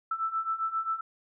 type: beating tone pair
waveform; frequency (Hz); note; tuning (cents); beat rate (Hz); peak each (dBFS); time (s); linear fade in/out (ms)
sine; 1318.5 / 1326; E6 / E6; 0 / +10; 7.5; -33 / -30; 0.11-1.01; 5
effects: none